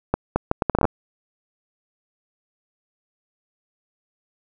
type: accelerating click train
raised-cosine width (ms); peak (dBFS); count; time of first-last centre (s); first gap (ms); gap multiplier
1; -4; 11; 0.14-0.853; 220; 0.7
effects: none